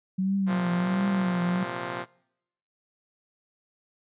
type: tone with vibrato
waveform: sine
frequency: 185.8 Hz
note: F#3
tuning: 7 cents sharp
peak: -23 dBFS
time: 0.18-1.64 s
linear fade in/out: 10 ms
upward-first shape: triangle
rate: 1.4 Hz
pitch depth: 110 cents each way
type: chord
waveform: 5% pulse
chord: Bb suspended second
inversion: none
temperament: just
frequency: 116.54 / 131.11 / 174.81 Hz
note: Bb2 / C3 / F3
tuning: 0 / +4 / +2 cents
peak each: -27 / -26 / -24 dBFS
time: 0.46-2.06 s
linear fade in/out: 50 ms
effects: noise-tail reverb RT60 0.8 s tail -24 dB re dry + resampled to 8000 Hz